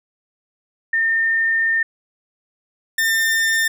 sine / 40% pulse tone pair in turn, 1814 / 1801.5 Hz, A#6 / A6, -48 / +40 cents, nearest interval unison, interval 12 cents, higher first, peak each -15 dBFS, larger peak neither, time 0.93-1.83 / 2.98-3.68 s, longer first, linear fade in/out 5 ms, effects none

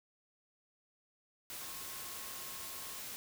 sine tone in noise, 1078 Hz, C#6, 49 cents flat, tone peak -56 dBFS, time 1.61-2.99 s, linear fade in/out 0 ms, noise white, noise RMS -45 dBFS, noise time 1.5-3.16 s, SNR -14 dB, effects none

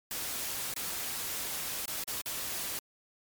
white noise with dropouts, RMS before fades -36 dBFS, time 0.11-2.79 s, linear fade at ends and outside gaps 1 ms, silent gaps 0.739-0.763 / 1.856-1.879 / 2.038-2.077 / 2.215-2.259 s, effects MP3 96 kbps

